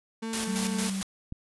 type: tone with vibrato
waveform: 35% pulse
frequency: 223.6 Hz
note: A3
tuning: 28 cents sharp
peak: -30 dBFS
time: 0.22-0.89 s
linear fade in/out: 10 ms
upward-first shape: sine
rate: 3.1 Hz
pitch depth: 12 cents each way
type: noise with tremolo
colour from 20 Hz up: white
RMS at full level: -31 dBFS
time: 0.33-1.03 s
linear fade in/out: 2 ms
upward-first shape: square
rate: 4.4 Hz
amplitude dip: 55%
type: tone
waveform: sine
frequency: 192.6 Hz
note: G3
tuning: 30 cents flat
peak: -29 dBFS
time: 0.47-1.02 s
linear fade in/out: 10 ms
type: click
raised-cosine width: 5 ms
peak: -24 dBFS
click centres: 1.324 s
effects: resampled to 24000 Hz